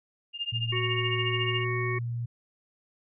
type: tone with tremolo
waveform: sine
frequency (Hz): 2814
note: F7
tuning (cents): +12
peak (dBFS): -26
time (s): 0.33-1.65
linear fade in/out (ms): 50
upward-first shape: triangle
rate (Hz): 14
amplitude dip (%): 100
type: tone with pitch glide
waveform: sine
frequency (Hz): 115.5 to 118.47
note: A#2 to A#2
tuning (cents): -16 to +28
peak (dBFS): -29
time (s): 0.52-2.26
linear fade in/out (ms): 10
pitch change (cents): +44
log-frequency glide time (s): 1.35-1.77
type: harmonic tone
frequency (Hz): 370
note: F#4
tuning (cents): 0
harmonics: 1 / 3 / 5 / 6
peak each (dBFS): -32 / -36 / -36 / -34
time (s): 0.72-1.99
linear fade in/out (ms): 10
effects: none